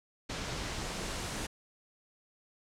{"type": "noise with low-pass filter sweep", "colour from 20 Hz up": "pink", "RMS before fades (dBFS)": -38, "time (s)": [0.29, 1.47], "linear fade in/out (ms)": 10, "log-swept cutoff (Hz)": [5900, 9000], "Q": 0.98, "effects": []}